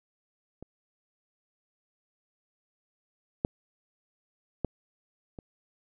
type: clicks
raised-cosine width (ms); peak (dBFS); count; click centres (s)
2; -29 / -12 / -14 / -28; 4; 0.626 / 3.449 / 4.647 / 5.388
effects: none